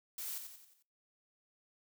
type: noise with echo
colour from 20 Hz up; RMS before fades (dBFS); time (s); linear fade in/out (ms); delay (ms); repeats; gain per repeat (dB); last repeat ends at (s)
blue; -42; 0.18-0.38; 2; 89; 5; -6; 0.825
effects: noise-tail reverb RT60 0.4 s tail -24 dB re dry